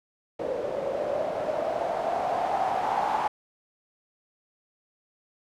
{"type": "noise with low-pass filter sweep", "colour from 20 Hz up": "blue", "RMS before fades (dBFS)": -28, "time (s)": [0.39, 3.28], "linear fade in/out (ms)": 5, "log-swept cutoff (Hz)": [510, 860], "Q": 6.8, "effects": []}